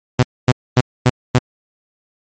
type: tone bursts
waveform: sawtooth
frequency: 125.4 Hz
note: B2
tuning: 27 cents sharp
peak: -4 dBFS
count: 5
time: 0.19-1.385 s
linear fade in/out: 5 ms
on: 39 ms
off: 250 ms
effects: low-pass 7000 Hz 12 dB/octave + MP3 32 kbps